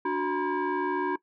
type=tone with frequency modulation; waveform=sine; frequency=293.7 Hz; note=D4; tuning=in tune; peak=-24 dBFS; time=0.05-1.16 s; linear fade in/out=5 ms; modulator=661 Hz; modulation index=1.6; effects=noise-tail reverb RT60 0.1 s tail -20 dB re dry + tanh soft clip ceiling -20 dBFS